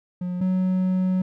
triangle tone pair in turn, 179.4 / 185.4 Hz, F3 / F#3, +47 / +4 cents, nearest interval minor second, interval 57 cents, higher second, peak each -23 / -17 dBFS, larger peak second, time 0.21-0.41 / 0.41-1.22 s, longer second, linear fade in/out 5 ms, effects none

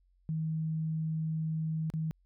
sine tone with dropouts, 158.7 Hz, D#3, 35 cents sharp, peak -30 dBFS, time 0.29-2.11 s, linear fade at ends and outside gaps 0 ms, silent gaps 1.901-1.938 s, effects added 45 Hz sine -65 dBFS peak until 2.25 s

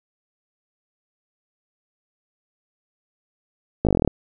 slowing click train, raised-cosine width 2 ms, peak -5 dBFS, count 11, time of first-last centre 3.85-4.076 s, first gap 18 ms, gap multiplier 1.05, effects none

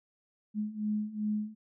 sine beating tone pair, 210 / 212.6 Hz, G#3 / G#3, +19 / +41 cents, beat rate 2.6 Hz, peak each -35 / -32 dBFS, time 0.54-1.55 s, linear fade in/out 50 ms, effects none

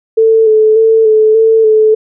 sine tone with vibrato, 440 Hz, A4, in tune, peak -4 dBFS, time 0.17-1.95 s, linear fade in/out 10 ms, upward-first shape square, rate 1.7 Hz, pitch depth 24 cents each way, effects none

